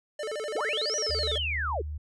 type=tone with vibrato; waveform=square; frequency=511 Hz; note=C5; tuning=41 cents flat; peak=-32 dBFS; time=0.19-1.38 s; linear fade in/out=5 ms; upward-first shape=square; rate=12 Hz; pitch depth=270 cents each way
type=linear two-way sweep; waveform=sine; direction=up then down; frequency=233.1 to 5930 to 326.5 Hz; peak=-28 dBFS; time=0.55-1.82 s; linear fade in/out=10 ms; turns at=0.96 s
type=tone; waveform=sine; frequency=75.4 Hz; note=D2; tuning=46 cents sharp; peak=-32 dBFS; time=1.09-1.98 s; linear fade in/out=10 ms
effects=resampled to 22050 Hz